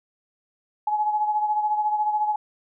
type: beating tone pair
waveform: sine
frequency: 845 / 859 Hz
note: G#5 / A5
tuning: +30 / -42 cents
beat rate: 14 Hz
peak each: -21 / -29 dBFS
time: 0.87-2.36 s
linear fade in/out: 5 ms
effects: none